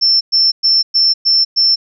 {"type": "tone bursts", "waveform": "sine", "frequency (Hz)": 5360, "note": "E8", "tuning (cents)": 28, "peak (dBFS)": -8, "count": 6, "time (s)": [0.01, 1.76], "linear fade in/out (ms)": 20, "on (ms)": 200, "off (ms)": 110, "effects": []}